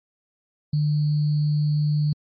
sine tone with sample-and-hold, 149.5 Hz, D3, 31 cents sharp, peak -18 dBFS, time 0.73-2.13 s, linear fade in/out 5 ms, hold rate 4410 Hz, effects MP3 32 kbps

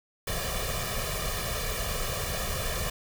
pink noise with comb filter, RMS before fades -31 dBFS, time 0.27-2.9 s, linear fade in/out 5 ms, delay 1.7 ms, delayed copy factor +0.9, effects none

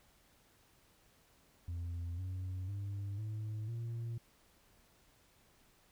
sine tone with pitch steps, 86 / 92.71 / 99.94 / 107.73 / 116.13 Hz, F2 / F#2 / G2 / A2 / A#2, -26 / +4 / +34 / -36 / -6 cents, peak -35 dBFS, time 1.68-4.18 s, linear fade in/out 5 ms, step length 500 ms, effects tanh soft clip ceiling -37 dBFS + pink hiss -68 dBFS RMS until 5.91 s

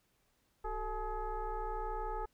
sine tone with frequency modulation, 443.3 Hz, A4, 13 cents sharp, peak -35 dBFS, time 0.64-2.26 s, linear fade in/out 10 ms, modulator 413 Hz, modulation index 1.7, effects pink hiss -75 dBFS RMS until 2.33 s

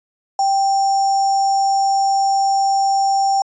sine tone with sample-and-hold, 784 Hz, G5, in tune, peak -13 dBFS, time 0.39-3.42 s, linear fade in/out 2 ms, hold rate 6300 Hz, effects resampled to 16000 Hz

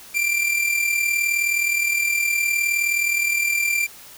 45% pulse tone with amplitude modulation, 2364 Hz, D7, 11 cents sharp, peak -16 dBFS, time 0.14-3.87 s, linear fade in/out 20 ms, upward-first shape sine, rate 39.3 Hz, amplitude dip 55%, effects white hiss -43 dBFS RMS until 4.17 s

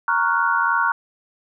sine chord, Gb major seventh, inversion first, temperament equal, 932.3 / 1108.7 / 1396.9 / 1480 Hz, Bb5 / Db6 / F6 / Gb6, 0 / 0 / 0 / 0 cents, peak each -22 dBFS, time 0.08-0.92 s, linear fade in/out 2 ms, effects none

